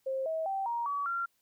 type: tone with pitch steps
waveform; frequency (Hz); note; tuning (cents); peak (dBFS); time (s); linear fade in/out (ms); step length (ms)
sine; 531 / 642.5 / 777.4 / 940.7 / 1138.2 / 1377.2; C5 / E5 / G5 / A#5 / C#6 / F6; +25 / -45 / -15 / +15 / +45 / -25; -30; 0.06-1.26; 10; 200
effects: white hiss -74 dBFS RMS until 1.41 s